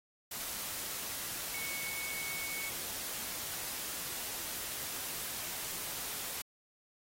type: tone in noise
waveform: sine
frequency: 2217 Hz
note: C#7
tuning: in tune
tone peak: -40 dBFS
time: 1.54-2.7 s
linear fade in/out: 5 ms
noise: white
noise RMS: -40 dBFS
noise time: 0.31-6.42 s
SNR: -3 dB
effects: AAC 48 kbps